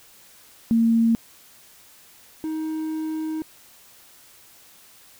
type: tone pair in turn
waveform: sine / triangle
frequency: 228.6 / 314.8 Hz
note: A#3 / D#4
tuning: -34 / +20 cents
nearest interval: tritone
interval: 554 cents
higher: second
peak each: -15 / -23 dBFS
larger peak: first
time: 0.71-1.15 / 2.44-3.42 s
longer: second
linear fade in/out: 0 ms
effects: white hiss -51 dBFS RMS until 5.19 s